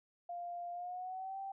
sine tone with pitch glide, 698.5 to 779.5 Hz, F5 to G5, 0 to -10 cents, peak -40 dBFS, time 0.29-1.52 s, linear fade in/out 5 ms, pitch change +190 cents, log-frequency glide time 0.72-1.39 s, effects none

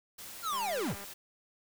white noise, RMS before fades -46 dBFS, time 0.18-1.14 s, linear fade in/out 10 ms
square linear sweep, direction down, 1430 to 33.57 Hz, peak -32 dBFS, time 0.42-0.96 s, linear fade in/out 50 ms
click train, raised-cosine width 0.5 ms, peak -33 dBFS, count 103, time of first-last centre 0.53-1.04 s, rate 200 Hz
effects none

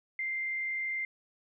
sine tone with frequency modulation, 2093 Hz, C7, in tune, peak -31 dBFS, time 0.19-1.05 s, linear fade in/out 2 ms, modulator 49.4 Hz, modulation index 0.37, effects none

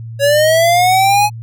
square linear sweep, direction up, 554.4 to 845 Hz, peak -9 dBFS, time 0.19-1.3 s, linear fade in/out 50 ms, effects added 114 Hz sine -25 dBFS peak until 1.42 s

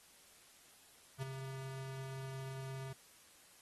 square tone with ADSR envelope, 133.5 Hz, C3, 35 cents sharp, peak -37 dBFS, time 1.18-2.93 s, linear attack 46 ms, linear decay 7 ms, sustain -7 dB, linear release 6 ms, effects white hiss -63 dBFS RMS until 3.61 s + AAC 32 kbps

